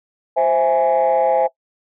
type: chord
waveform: sine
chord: C augmented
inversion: none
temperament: equal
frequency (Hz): 523.3 / 659.3 / 830.6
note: C5 / E5 / G#5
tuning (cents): 0 / 0 / 0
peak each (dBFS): -16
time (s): 0.36-1.48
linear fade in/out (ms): 20
effects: noise-tail reverb RT60 0.1 s tail -20 dB re dry + tanh soft clip ceiling -8 dBFS